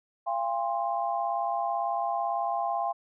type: tone cluster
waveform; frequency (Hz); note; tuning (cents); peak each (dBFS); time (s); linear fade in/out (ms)
sine; 687 / 805 / 1051; F5 / G5 / C6; -29 / +46 / +7; -30 / -30 / -33; 0.26-2.93; 20
effects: none